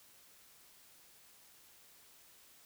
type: silence
effects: white hiss -62 dBFS RMS until 2.65 s